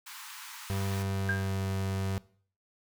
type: high-pass noise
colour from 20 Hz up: pink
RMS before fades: -45 dBFS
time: 0.06-1.03 s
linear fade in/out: 10 ms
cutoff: 880 Hz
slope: 96 dB/octave
type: tone with pitch glide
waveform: 35% pulse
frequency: 97.6 to 96.37 Hz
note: G2 to G2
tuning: -7 to -29 cents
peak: -28 dBFS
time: 0.7-2.18 s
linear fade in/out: 0 ms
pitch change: -22 cents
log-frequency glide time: 0.91-1.57 s
type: tone with exponential decay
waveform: sine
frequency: 1600 Hz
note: G6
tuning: 35 cents sharp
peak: -25 dBFS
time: 1.29-1.53 s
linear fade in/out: 2 ms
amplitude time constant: 51 ms
effects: noise-tail reverb RT60 0.5 s tail -20 dB re dry